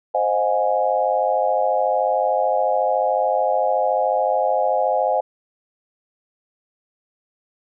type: chord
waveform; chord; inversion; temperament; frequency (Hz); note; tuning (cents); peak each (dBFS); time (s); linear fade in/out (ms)
sine; F minor seventh; second; equal with one note detuned; 523.3 / 622.3 / 716 / 830.6; C5 / Eb5 / F5 / Ab5; 0 / 0 / +43 / 0; -22; 0.14-5.21; 10
effects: none